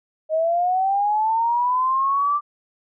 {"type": "linear sweep", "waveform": "sine", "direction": "up", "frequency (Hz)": [621, 1181], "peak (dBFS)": -17, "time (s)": [0.29, 2.41], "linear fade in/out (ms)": 50, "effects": []}